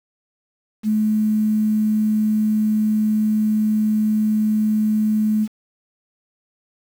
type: tone with quantisation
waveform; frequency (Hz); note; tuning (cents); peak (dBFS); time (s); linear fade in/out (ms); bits
sine; 214.7; A3; -42; -15; 0.83-5.48; 50; 7
effects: none